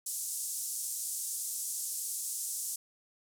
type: band-pass noise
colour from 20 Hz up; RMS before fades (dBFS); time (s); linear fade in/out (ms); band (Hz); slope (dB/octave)
pink; -37; 0.06-2.76; 5; 6900 to 12000; 24
effects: none